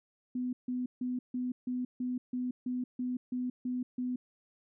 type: tone bursts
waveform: sine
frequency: 250 Hz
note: B3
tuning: 21 cents sharp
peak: -31 dBFS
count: 12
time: 0.35-4.16 s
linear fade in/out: 5 ms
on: 180 ms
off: 150 ms
effects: none